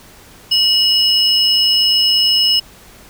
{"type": "tone pair together", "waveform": "triangle", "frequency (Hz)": [2919, 5192], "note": ["F#7", "E8"], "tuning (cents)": [-24, -27], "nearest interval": "minor seventh", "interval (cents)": 997, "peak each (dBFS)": -12, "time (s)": [0.51, 2.6], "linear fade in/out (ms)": 10, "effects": ["pink hiss -42 dBFS RMS until 3.09 s"]}